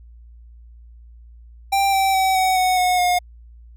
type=tone with pitch steps; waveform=square; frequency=787 / 774.8 / 762.8 / 751 / 739.4 / 728 / 716.7 Hz; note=G5 / G5 / G5 / F#5 / F#5 / F#5 / F5; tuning=+7 / -20 / -47 / +26 / -1 / -28 / +45 cents; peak=-16 dBFS; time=1.72-3.19 s; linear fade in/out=10 ms; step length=210 ms; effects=added 58 Hz sine -41 dBFS peak until 3.76 s